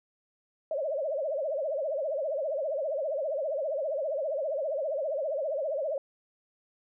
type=tone with vibrato; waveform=sine; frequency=587.3 Hz; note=D5; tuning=in tune; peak=-28 dBFS; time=0.71-5.98 s; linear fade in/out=2 ms; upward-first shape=triangle; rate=15 Hz; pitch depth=220 cents each way; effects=none